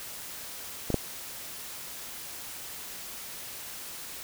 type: clicks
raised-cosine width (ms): 2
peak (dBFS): -15 / -10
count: 2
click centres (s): 0.903 / 0.943
effects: white hiss -41 dBFS RMS until 4.23 s